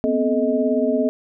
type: tone cluster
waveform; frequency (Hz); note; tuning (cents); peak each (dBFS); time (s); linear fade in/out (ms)
sine; 244.6 / 262.2 / 432.6 / 627; B3 / C4 / A4 / D#5; -16 / +4 / -29 / +13; -22; 0.04-1.09; 0
effects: none